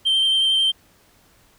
sine tone with vibrato, 3136 Hz, G7, in tune, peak -13 dBFS, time 0.05-0.72 s, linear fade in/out 20 ms, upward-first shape triangle, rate 11 Hz, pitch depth 16 cents each way, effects tanh soft clip ceiling -14 dBFS + pink hiss -56 dBFS RMS until 1.58 s

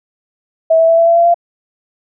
sine tone with pitch steps, 649 / 655.4 / 661.9 / 668.4 / 675 / 681.7 / 688.4 Hz, E5 / E5 / E5 / E5 / E5 / F5 / F5, -27 / -10 / +7 / +24 / +41 / -42 / -25 cents, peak -6 dBFS, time 0.7-1.344 s, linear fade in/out 10 ms, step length 92 ms, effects none

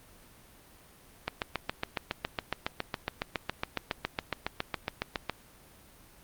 click train, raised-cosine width 0.3 ms, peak -13 dBFS, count 30, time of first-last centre 1.28-5.297 s, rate 7.22 Hz, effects pink hiss -56 dBFS RMS until 6.23 s + Opus 32 kbps

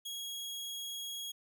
sawtooth tone, 3308 Hz, G#7, 8 cents flat, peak -36 dBFS, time 0.05-1.32 s, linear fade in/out 10 ms, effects none

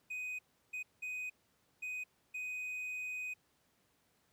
triangle tone bursts at uneven times, 2500 Hz, D#7, 8 cents sharp, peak -37 dBFS, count 5, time 0.1-0.39 / 0.73-0.83 / 1.02-1.3 / 1.82-2.04 / 2.34-3.34 s, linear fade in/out 10 ms, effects pink hiss -74 dBFS RMS until 4.32 s + high-pass 80 Hz 12 dB/octave

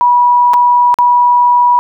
sine tone with dropouts, 973 Hz, B5, 26 cents flat, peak -5 dBFS, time 0.01-1.79 s, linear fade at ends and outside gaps 0 ms, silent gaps 0.535-0.54 / 0.942-0.987 s, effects none

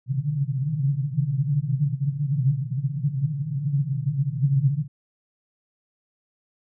pink band-pass noise, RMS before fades -24 dBFS, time 0.06-4.88 s, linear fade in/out 50 ms, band 130 to 150 Hz, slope 96 dB/octave, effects none

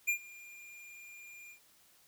square tone with ADSR envelope, 2403 Hz, D7, 39 cents sharp, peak -27 dBFS, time 0.07-1.6 s, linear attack 19 ms, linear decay 90 ms, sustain -23 dB, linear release 100 ms, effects white hiss -65 dBFS RMS until 2.07 s

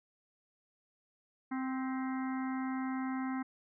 harmonic tone with a mistuned harmonic, 261.3 Hz, C4, 2 cents flat, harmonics 1 / 3 / 4 / 5 / 6 / 7 / 8, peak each -34 / -44 / -46 / -48 / -50 / -51 / -52 dBFS, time 1.51-3.43 s, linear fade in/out 10 ms, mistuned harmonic 7, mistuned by +56 cents, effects none

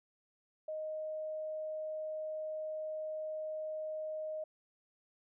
sine tone, 622.3 Hz, D#5, in tune, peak -37 dBFS, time 0.68-4.44 s, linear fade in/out 5 ms, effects none

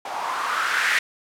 violet noise with low-pass filter sweep, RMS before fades -24 dBFS, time 0.05-0.99 s, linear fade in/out 5 ms, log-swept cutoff 790 to 1900 Hz, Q 3.8, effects none

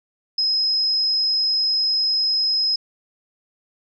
sine tone, 5110 Hz, D#8, 45 cents sharp, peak -17 dBFS, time 0.38-2.76 s, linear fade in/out 5 ms, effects none

